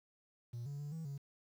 triangle tone with pitch steps, 119.1 / 142.4 / 145.6 / 161.8 / 140 Hz, A#2 / C#3 / D3 / E3 / C#3, +38 / +47 / -15 / -32 / +18 cents, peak -38 dBFS, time 0.53-1.18 s, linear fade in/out 10 ms, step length 130 ms, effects tanh soft clip ceiling -36 dBFS + 11-bit

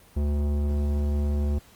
sine tone with tanh clipping, 72.8 Hz, D2, 15 cents flat, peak -24 dBFS, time 0.16-1.59 s, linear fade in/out 10 ms, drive 16 dB, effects pink hiss -54 dBFS RMS until 1.75 s + Opus 24 kbps

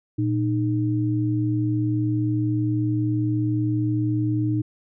sine tone pair together, 116.54 / 307.2 Hz, A#2 / D#4, 0 / -22 cents, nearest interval octave + perfect fourth, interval 1678 cents, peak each -22 / -23 dBFS, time 0.18-4.62 s, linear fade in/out 10 ms, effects none

